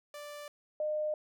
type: tone pair in turn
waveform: sawtooth / sine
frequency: 587.3 / 609 Hz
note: D5 / D#5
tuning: 0 / -37 cents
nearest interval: minor second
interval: 63 cents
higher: second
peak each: -39 / -30 dBFS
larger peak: second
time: 0.14-0.48 / 0.8-1.14 s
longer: neither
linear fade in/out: 2 ms
effects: none